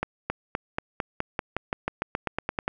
accelerating click train, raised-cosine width 0.5 ms, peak -11 dBFS, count 17, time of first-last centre 0.03-2.679 s, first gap 270 ms, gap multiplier 0.93, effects none

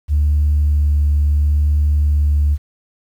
sine tone with vibrato, 73.7 Hz, D2, 7 cents sharp, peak -10 dBFS, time 0.08-2.58 s, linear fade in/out 50 ms, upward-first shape sine, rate 0.73 Hz, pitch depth 10 cents each way, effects tanh soft clip ceiling -8 dBFS + 8-bit

